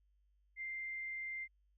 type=tone; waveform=sine; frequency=2093 Hz; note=C7; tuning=in tune; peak=-40 dBFS; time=0.56-1.48 s; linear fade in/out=50 ms; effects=added 50 Hz sine -70 dBFS peak until 1.77 s